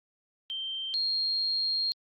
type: tone pair in turn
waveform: sine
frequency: 3136 / 4234 Hz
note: G7 / C8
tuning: 0 / +20 cents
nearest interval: perfect fourth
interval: 520 cents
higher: second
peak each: -32 / -26 dBFS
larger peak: second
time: 0.5-0.94 / 0.94-1.92 s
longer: second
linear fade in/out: 0 ms
effects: Opus 48 kbps